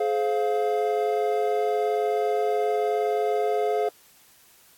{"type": "chord", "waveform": "triangle", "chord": "F minor", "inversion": "first", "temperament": "equal with one note detuned", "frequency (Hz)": [424.3, 523.3, 698.5], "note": ["Ab4", "C5", "F5"], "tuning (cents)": [37, 0, 0], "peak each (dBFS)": [-22, -28, -24], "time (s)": [0, 3.89], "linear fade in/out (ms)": 5, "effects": ["white hiss -56 dBFS RMS until 4.77 s", "AAC 64 kbps"]}